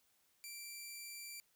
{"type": "tone", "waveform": "10% pulse", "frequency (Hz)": 2349, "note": "D7", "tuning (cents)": 0, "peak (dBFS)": -38, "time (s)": [0.44, 1.4], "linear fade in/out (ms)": 0, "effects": ["white hiss -75 dBFS RMS until 1.55 s"]}